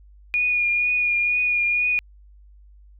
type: tone with vibrato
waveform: sine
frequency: 2442 Hz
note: D#7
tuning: 33 cents flat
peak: -18 dBFS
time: 0.34-1.99 s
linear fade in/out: 0 ms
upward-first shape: triangle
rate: 2.1 Hz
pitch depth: 25 cents each way
effects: added 50 Hz sine -46 dBFS peak until 2.99 s